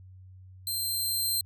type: tone with level ramp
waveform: 15% pulse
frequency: 4147 Hz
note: C8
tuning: 16 cents flat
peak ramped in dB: -23 to -19 dBFS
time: 0.67-1.41 s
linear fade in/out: 2 ms
effects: added 93 Hz sine -47 dBFS peak until 1.45 s